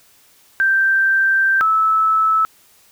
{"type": "tone pair in turn", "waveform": "sine", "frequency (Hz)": [1568, 1305.9], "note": ["G6", "E6"], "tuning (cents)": [0, -17], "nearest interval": "minor third", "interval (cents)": 317, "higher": "first", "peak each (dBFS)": -12, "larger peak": "neither", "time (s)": [[0.6, 1.61], [1.61, 2.45]], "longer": "first", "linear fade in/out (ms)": 0, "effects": ["white hiss -52 dBFS RMS until 2.91 s"]}